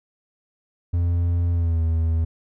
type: tone with pitch glide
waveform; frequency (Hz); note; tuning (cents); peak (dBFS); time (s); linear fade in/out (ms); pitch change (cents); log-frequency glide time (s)
triangle; 86.3 to 81.5; F2 to E2; -20 to -19; -16; 0.93-2.25; 10; -99; 1.51-1.81
effects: none